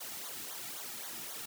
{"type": "noise with flanger", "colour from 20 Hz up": "white", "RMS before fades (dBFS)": -43, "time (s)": [0, 1.46], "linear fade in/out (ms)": 10, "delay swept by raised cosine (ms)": [0.38, 1.98], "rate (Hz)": 3.8, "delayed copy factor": -0.9, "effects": []}